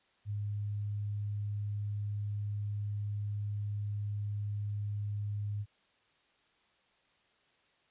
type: tone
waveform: sine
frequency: 103.2 Hz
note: G#2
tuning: 10 cents flat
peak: -33 dBFS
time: 0.25-5.66 s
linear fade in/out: 50 ms
effects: white hiss -70 dBFS RMS until 7.9 s + resampled to 8000 Hz